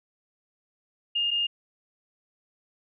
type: tone pair in turn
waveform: sine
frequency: 2828 / 2828 Hz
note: F7 / F7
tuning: +21 / +21 cents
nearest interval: unison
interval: 0 cents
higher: neither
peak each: -23 / -23 dBFS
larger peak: neither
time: 1.15-1.31 / 1.31-1.47 s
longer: neither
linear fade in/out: 10 ms
effects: none